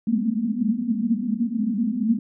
pink band-pass noise, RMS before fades -23 dBFS, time 0.07-2.19 s, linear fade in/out 5 ms, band 210 to 240 Hz, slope 96 dB/octave, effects none

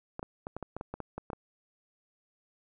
clicks, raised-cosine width 1 ms, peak -23 dBFS, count 12, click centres 0.194 / 0.229 / 0.469 / 0.566 / 0.627 / 0.766 / 0.811 / 0.94 / 1.003 / 1.18 / 1.302 / 1.332 s, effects none

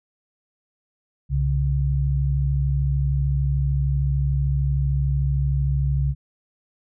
sine tone pair together, 65.41 / 138.7 Hz, C2 / C#3, 0 / +1 cents, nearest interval octave + minor second, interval 1301 cents, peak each -21 dBFS, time 1.29-6.15 s, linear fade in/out 50 ms, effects none

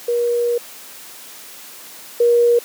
sine tone pair in turn, 477.2 / 475.4 Hz, A#4 / A#4, +41 / +34 cents, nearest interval unison, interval 7 cents, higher first, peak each -15 / -10 dBFS, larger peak second, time 0.08-0.58 / 2.2-2.59 s, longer first, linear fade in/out 5 ms, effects white hiss -38 dBFS RMS until 2.64 s + high-pass 200 Hz 12 dB/octave

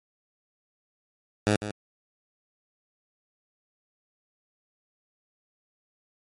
10% pulse tone with echo, 104.8 Hz, G#2, 16 cents sharp, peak -12 dBFS, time 1.47-1.56 s, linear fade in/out 0 ms, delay 150 ms, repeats 1, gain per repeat -11 dB, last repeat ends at 1.71 s, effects MP3 48 kbps

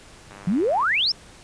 click train, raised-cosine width 0.5 ms, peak -27 dBFS, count 53, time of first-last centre 0.31-0.832 s, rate 99.7 Hz
sine exponential sweep, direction up, 164.81 to 5560 Hz, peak -18 dBFS, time 0.47-1.12 s, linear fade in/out 5 ms
effects pink hiss -47 dBFS RMS until 1.43 s + resampled to 22050 Hz

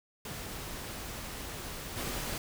pink noise with level steps, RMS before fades -41 / -36 dBFS, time 0.25-2.38 s, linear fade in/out 2 ms, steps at 1.96 s, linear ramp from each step 20 ms, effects none

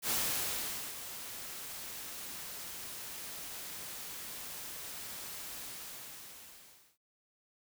white noise with ADSR envelope, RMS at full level -32 dBFS, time 0.02-6.98 s, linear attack 69 ms, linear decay 850 ms, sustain -12 dB, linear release 1400 ms, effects none

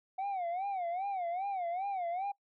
sine tone with vibrato, 740 Hz, F#5, in tune, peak -30 dBFS, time 0.18-2.32 s, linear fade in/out 10 ms, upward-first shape sine, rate 2.5 Hz, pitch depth 150 cents each way, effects noise-tail reverb RT60 0.1 s tail -24 dB re dry + tanh soft clip ceiling -32 dBFS

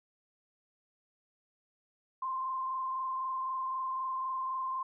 sine tone with frequency modulation, 1046.5 Hz, C6, in tune, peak -32 dBFS, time 2.22-4.83 s, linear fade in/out 5 ms, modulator 23.9 Hz, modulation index 0.78, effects none

